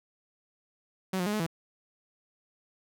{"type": "tone with pitch steps", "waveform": "sawtooth", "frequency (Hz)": [188.3, 178.6, 208.1, 213.7, 165.4], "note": ["F#3", "F3", "G#3", "G#3", "E3"], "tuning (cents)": [31, 39, 4, 50, 6], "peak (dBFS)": -24, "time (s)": [1.13, 1.465], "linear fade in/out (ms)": 5, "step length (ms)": 67, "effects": []}